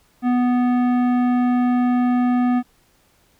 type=tone with tanh clipping; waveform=sine; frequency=246.9 Hz; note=B3; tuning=in tune; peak=-17 dBFS; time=0.22-2.63 s; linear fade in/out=50 ms; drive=14 dB; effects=pink hiss -59 dBFS RMS until 3.39 s